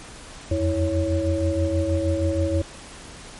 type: tone cluster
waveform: sine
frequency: 83 / 89.3 / 326 / 555 Hz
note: E2 / F2 / E4 / C#5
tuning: +12 / +39 / -19 / +2 cents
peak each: -25 dBFS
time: 0.51-2.62 s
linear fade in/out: 5 ms
effects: pink hiss -41 dBFS RMS until 3.39 s + MP3 48 kbps